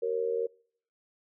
sine tone with amplitude modulation, 464.9 Hz, A#4, 5 cents flat, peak -23 dBFS, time 0.02-0.47 s, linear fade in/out 10 ms, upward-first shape sine, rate 83.2 Hz, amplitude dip 85%, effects noise-tail reverb RT60 0.6 s tail -26 dB re dry

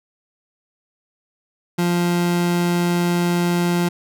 30% pulse tone, 174.4 Hz, F3, 2 cents flat, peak -14 dBFS, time 1.78-3.89 s, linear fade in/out 10 ms, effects none

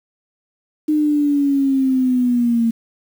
sine linear sweep, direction down, 306.7 to 227.2 Hz, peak -13 dBFS, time 0.88-2.71 s, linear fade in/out 10 ms, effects 7-bit

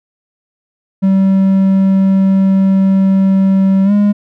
triangle tone with pitch glide, 192.6 to 205.2 Hz, G3 to G#3, -30 to -21 cents, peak -5 dBFS, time 1.02-4.13 s, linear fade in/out 20 ms, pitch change +109 cents, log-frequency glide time 3.84-3.92 s, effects none

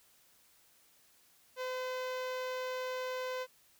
sawtooth tone with notch filter, 510 Hz, C5, 44 cents flat, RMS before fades -38 dBFS, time 1.56-3.47 s, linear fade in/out 50 ms, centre 10000 Hz, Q 0.52, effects white hiss -66 dBFS RMS until 3.79 s

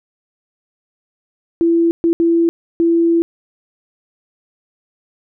sine tone bursts at uneven times, 335.4 Hz, E4, 30 cents sharp, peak -10 dBFS, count 4, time 1.61-1.91 / 2.04-2.13 / 2.2-2.49 / 2.8-3.22 s, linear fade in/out 0 ms, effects none

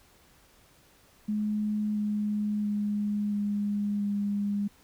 sine tone with pitch steps, 211 / 209.1 / 207.1 / 205.2 / 203.3 Hz, G#3 / G#3 / G#3 / G#3 / G#3, +28 / +12 / -5 / -21 / -37 cents, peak -26 dBFS, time 1.28-4.68 s, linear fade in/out 10 ms, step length 680 ms, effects pink hiss -60 dBFS RMS until 4.83 s

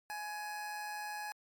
25% pulse tone with amplitude modulation, 839 Hz, G#5, 17 cents sharp, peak -34 dBFS, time 0.1-1.32 s, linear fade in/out 0 ms, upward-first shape sine, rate 173 Hz, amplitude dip 35%, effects MP3 96 kbps

